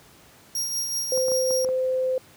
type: tone with tremolo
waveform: sawtooth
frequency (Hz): 5620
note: F8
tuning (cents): +10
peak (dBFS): -21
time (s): 0.55-1.65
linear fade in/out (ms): 2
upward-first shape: triangle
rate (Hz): 5.3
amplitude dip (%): 45
type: tone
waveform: sine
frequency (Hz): 516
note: C5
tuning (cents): -24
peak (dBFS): -21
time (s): 1.12-2.18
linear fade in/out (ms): 2
type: clicks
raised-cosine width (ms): 1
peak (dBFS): -23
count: 6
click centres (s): 1.176 / 1.283 / 1.318 / 1.508 / 1.647 / 1.689
effects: pink hiss -52 dBFS RMS until 2.36 s + high-pass 80 Hz 12 dB/octave